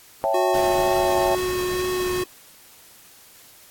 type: chord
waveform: sine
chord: A dominant seventh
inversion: first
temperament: equal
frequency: 554.4 / 659.3 / 784 / 880 Hz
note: C#5 / E5 / G5 / A5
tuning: 0 / 0 / 0 / 0 cents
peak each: -24 / -23 / -25 / -26 dBFS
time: 0.24-1.35 s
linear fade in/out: 0 ms
type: tone with vibrato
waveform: square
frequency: 365.1 Hz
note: F#4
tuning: 23 cents flat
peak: -23 dBFS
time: 0.34-2.24 s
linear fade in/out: 5 ms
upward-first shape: triangle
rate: 2.1 Hz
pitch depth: 11 cents each way
type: noise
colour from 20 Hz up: pink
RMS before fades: -34 dBFS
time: 0.54-2.23 s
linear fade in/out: 5 ms
effects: white hiss -49 dBFS RMS until 3.7 s + AAC 64 kbps